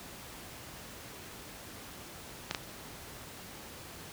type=clicks; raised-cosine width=0.2 ms; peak=-14 dBFS; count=2; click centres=2.511 / 2.548 s; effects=pink hiss -47 dBFS RMS until 4.12 s + high-pass 60 Hz 12 dB/octave